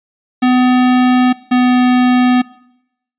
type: tone pair in turn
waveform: square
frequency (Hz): 251.6 / 249.9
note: B3 / B3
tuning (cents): +32 / +21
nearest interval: unison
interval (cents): 11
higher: first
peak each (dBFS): -9 / -9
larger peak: neither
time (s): 0.42-1.33 / 1.51-2.42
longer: neither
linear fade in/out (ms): 10
effects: noise-tail reverb RT60 0.8 s tail -21 dB re dry + resampled to 8000 Hz